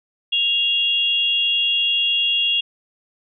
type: tone pair together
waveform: sine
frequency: 2794 / 3323 Hz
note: F7 / G#7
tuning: 0 / 0 cents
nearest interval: minor third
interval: 300 cents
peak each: -19 dBFS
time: 0.32-2.61 s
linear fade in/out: 10 ms
effects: none